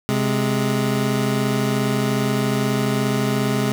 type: tone pair together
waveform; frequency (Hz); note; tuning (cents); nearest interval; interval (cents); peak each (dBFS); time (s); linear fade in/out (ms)
25% pulse; 131.3 / 208.2; C3 / G#3; +6 / +5; minor sixth; 799; -17; 0.09-3.72; 0
effects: 7-bit